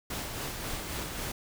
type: noise with tremolo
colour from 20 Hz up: pink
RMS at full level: -35 dBFS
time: 0.1-1.32 s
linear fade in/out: 5 ms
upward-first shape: sine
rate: 3.7 Hz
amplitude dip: 35%
effects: none